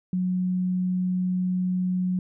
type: tone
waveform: sine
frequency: 182.8 Hz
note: F#3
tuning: 21 cents flat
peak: -22 dBFS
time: 0.13-2.19 s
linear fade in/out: 2 ms
effects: none